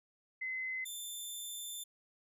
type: tone pair in turn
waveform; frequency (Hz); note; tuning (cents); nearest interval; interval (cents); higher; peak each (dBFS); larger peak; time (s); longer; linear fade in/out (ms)
sine / 10% pulse; 2045 / 3547; C7 / A7; -40 / +13; minor seventh; 953; second; -36 / -33; second; 0.41-0.85 / 0.85-1.84; second; 10
effects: resampled to 32000 Hz